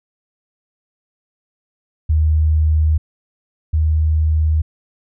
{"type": "tone pair in turn", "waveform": "sine", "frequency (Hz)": [77.78, 78.11], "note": ["D#2", "D#2"], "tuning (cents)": [0, 7], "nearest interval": "unison", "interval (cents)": 7, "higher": "second", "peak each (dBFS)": [-11, -12], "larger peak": "first", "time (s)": [[2.09, 2.98], [3.73, 4.62]], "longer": "neither", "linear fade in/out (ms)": 10, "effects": []}